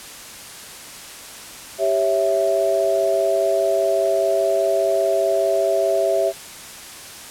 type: chord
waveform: sine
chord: C# diminished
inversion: second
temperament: equal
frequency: 392 / 554.4 / 659.3 Hz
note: G4 / C#5 / E5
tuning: 0 / 0 / 0 cents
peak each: -22 / -22 / -18 dBFS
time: 1.78-6.33 s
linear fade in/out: 50 ms
effects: white hiss -37 dBFS RMS until 7.3 s + low-pass 11000 Hz 12 dB/octave